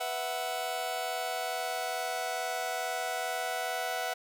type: chord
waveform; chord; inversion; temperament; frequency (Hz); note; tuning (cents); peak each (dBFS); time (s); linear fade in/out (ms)
sawtooth; B suspended fourth; none; just; 493.9 / 658.5 / 740.8; B4 / E5 / F#5; 0 / -2 / +2; -36 / -33 / -30; 0-4.14; 10
effects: none